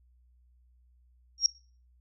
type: tone with exponential growth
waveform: sine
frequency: 5588 Hz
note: F8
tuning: in tune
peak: -15 dBFS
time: 1.38-1.46 s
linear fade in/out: 1 ms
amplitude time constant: 17 ms
effects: noise-tail reverb RT60 0.4 s tail -22 dB re dry + added 61 Hz sine -60 dBFS peak until 2 s